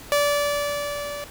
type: tone with level ramp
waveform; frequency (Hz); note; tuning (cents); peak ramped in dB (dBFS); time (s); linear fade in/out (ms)
sawtooth; 580; D5; -22; -13 to -27; 0.12-1.24; 0
effects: pink hiss -42 dBFS RMS until 1.3 s